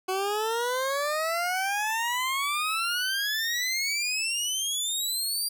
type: exponential sweep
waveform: 20% pulse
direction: up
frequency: 370 to 4788 Hz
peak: -21 dBFS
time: 0.08-5.49 s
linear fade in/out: 10 ms
effects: none